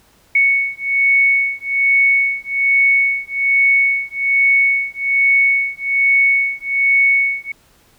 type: beating tone pair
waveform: sine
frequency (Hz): 2217 / 2218.2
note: C#7 / C#7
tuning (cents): 0 / +1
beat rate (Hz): 1.2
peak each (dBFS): -15 / -15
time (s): 0.35-7.52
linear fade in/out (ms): 5
effects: pink hiss -53 dBFS RMS until 7.98 s